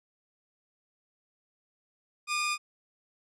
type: tone pair together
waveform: sawtooth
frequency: 1199 / 2477 Hz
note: D6 / D#7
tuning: +36 / -8 cents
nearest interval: octave + minor second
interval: 1256 cents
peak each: -27 dBFS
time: 2.27-2.58 s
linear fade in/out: 50 ms
effects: resampled to 22050 Hz